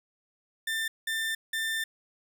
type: tone bursts at uneven times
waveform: 30% pulse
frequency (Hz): 1789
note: A6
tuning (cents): +28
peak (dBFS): -26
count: 3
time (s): 0.67-0.88 / 1.07-1.35 / 1.53-1.84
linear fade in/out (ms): 5
effects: none